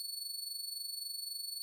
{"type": "tone with amplitude modulation", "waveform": "sawtooth", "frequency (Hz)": 4435, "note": "C#8", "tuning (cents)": 0, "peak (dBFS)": -34, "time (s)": [0, 1.62], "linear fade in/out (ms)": 0, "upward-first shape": "sine", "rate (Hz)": 23.7, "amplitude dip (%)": 65, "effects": []}